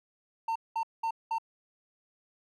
triangle tone bursts, 905 Hz, A5, 48 cents sharp, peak -26 dBFS, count 4, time 0.48-1.384 s, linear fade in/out 5 ms, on 76 ms, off 200 ms, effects none

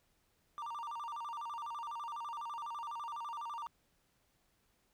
triangle tone with vibrato, 1048 Hz, C6, 2 cents sharp, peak -38 dBFS, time 0.58-3.67 s, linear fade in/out 0 ms, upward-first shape square, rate 12 Hz, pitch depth 210 cents each way, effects pink hiss -75 dBFS RMS until 4.93 s

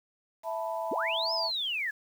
sine chord, E suspended fourth, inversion none, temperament equal, 659.3 / 880 / 987.8 Hz, E5 / A5 / B5, 0 / 0 / 0 cents, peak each -33 / -36 / -37 dBFS, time 0.43-1.51 s, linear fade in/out 50 ms
sine linear two-way sweep, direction up then down, 164.2 to 5274 to 1637 Hz, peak -29 dBFS, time 0.91-1.91 s, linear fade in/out 10 ms, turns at 1.33 s
effects 9-bit

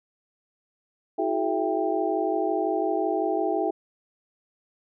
sine tone cluster, 325.1 / 370.7 / 423.1 / 665 / 790 Hz, E4 / F#4 / G#4 / E5 / G5, -24 / +3 / +32 / +15 / +13 cents, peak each -29 dBFS, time 1.18-3.71 s, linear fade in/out 10 ms, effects none

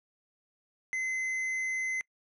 sine tone with tanh clipping, 2051 Hz, C7, 35 cents flat, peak -31 dBFS, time 0.93-2.01 s, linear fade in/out 0 ms, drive 8 dB, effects noise-tail reverb RT60 0.1 s tail -26 dB re dry + low-pass 10000 Hz 12 dB/octave

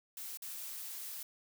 blue noise with dropouts, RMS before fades -44 dBFS, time 0.17-1.23 s, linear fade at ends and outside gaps 2 ms, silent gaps 0.373-0.421 s, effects none

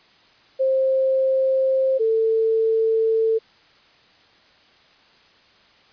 sine tone pair in turn, 529 / 446.4 Hz, C5 / A4, +19 / +25 cents, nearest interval minor third, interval 294 cents, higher first, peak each -16 dBFS, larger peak neither, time 0.59-1.99 / 1.99-3.39 s, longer neither, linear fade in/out 20 ms, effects white hiss -54 dBFS RMS until 5.92 s + resampled to 11025 Hz

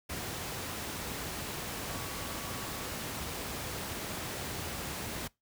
sine tone in noise, 1132 Hz, C#6, 36 cents sharp, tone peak -49 dBFS, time 1.9-2.85 s, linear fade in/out 10 ms, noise pink, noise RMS -38 dBFS, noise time 0.09-5.28 s, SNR -14 dB, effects noise-tail reverb RT60 0.2 s tail -23 dB re dry + high-pass 60 Hz 12 dB/octave

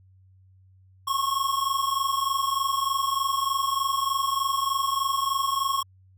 square tone pair together, 1080 / 1103.3 Hz, C#6 / C#6, -45 / -9 cents, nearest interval unison, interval 36 cents, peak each -27 dBFS, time 1.07-5.83 s, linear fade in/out 10 ms, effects added 94 Hz sine -53 dBFS peak until 6.17 s

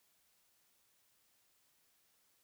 silence, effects white hiss -74 dBFS RMS until 2.43 s

